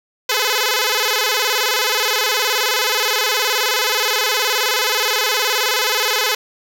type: tone with vibrato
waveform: 5% pulse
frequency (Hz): 466.2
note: A#4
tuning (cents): 0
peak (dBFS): -4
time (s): 0.29-6.35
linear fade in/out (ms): 5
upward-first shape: square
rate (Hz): 19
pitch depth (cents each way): 150
effects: none